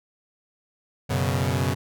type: chord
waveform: sawtooth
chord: F# suspended fourth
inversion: none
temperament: equal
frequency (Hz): 92.5 / 123.47 / 138.59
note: F#2 / B2 / C#3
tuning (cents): 0 / 0 / 0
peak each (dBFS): -22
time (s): 1.09-1.75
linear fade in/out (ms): 20
effects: none